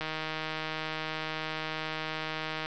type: click train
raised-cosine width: 0.3 ms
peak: -18 dBFS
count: 417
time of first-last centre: 0.01-2.66 s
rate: 157 Hz
effects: resampled to 16000 Hz + 9-bit